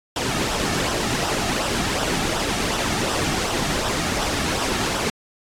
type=noise with flanger; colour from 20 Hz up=pink; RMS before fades=-23 dBFS; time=0.16-5.1 s; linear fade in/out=2 ms; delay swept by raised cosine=0.44 to 2.04 ms; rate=2.7 Hz; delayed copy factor=-0.55; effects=low-pass 8000 Hz 12 dB/octave + AAC 64 kbps